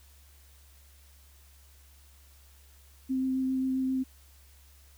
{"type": "tone with vibrato", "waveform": "sine", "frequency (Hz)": 261.6, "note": "C4", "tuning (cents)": 0, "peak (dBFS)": -26, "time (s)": [3.09, 4.04], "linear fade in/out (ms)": 20, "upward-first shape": "sine", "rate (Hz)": 7.5, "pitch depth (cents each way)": 10, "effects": ["added 69 Hz sine -55 dBFS peak until 4.97 s", "white hiss -61 dBFS RMS until 4.97 s"]}